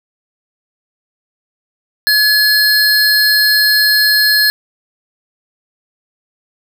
square tone pair together, 1700 / 4232 Hz, G#6 / C8, +40 / +19 cents, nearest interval octave + major third, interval 1579 cents, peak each -12 dBFS, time 2.07-4.5 s, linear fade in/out 0 ms, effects none

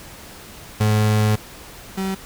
35% pulse tone pair in turn, 106.9 / 191.47 Hz, A2 / G3, -49 / -40 cents, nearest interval minor seventh, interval 1009 cents, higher second, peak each -13 / -20 dBFS, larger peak first, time 0.8-1.36 / 1.97-2.15 s, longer first, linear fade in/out 10 ms, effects pink hiss -40 dBFS RMS until 2.25 s

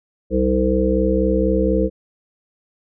harmonic tone, 64.1 Hz, C2, 35 cents flat, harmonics 1 / 3 / 5 / 7 / 8, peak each -21 / -21 / -21 / -21 / -21 dBFS, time 0.3-1.9 s, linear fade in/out 50 ms, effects none

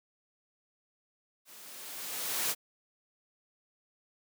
white noise with level ramp, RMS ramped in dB -53 to -29 dBFS, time 1.45-2.55 s, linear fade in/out 50 ms, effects high-pass 200 Hz 12 dB/octave

